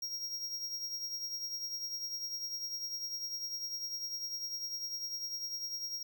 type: tone with tremolo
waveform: square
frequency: 5600 Hz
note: F8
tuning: 4 cents sharp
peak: -35 dBFS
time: 0.02-6.03 s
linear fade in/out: 5 ms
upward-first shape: triangle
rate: 10 Hz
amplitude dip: 60%
effects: none